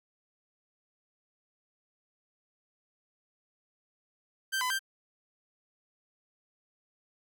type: tone with pitch steps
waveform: sawtooth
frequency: 1562 / 1007 / 1576 Hz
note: G6 / B5 / G6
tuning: -7 / +33 / +9 cents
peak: -25 dBFS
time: 4.52-4.793 s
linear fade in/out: 20 ms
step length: 91 ms
effects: none